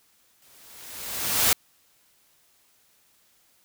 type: noise with exponential growth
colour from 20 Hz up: white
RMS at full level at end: -18 dBFS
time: 0.42-1.53 s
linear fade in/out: 2 ms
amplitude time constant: 240 ms
effects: white hiss -63 dBFS RMS until 3.64 s